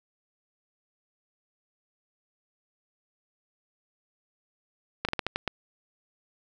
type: slowing click train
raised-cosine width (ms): 0.3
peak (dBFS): -11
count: 7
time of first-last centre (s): 5.05-5.477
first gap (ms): 37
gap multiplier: 1.26
effects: none